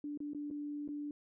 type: tone with dropouts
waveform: sine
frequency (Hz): 292.8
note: D4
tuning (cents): -5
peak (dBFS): -38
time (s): 0.04-1.11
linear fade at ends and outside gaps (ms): 2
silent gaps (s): 0.175-0.203 / 0.334-0.347 / 0.503-0.51 / 0.878-0.888
effects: none